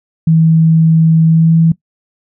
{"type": "tone with pitch glide", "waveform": "sine", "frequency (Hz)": [161.7, 163.86], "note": ["E3", "E3"], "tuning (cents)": [-33, -10], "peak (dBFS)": -5, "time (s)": [0.27, 1.72], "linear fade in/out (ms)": 5, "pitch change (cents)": 23, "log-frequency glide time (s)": [1.26, 1.56], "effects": ["noise-tail reverb RT60 0.1 s tail -19 dB re dry"]}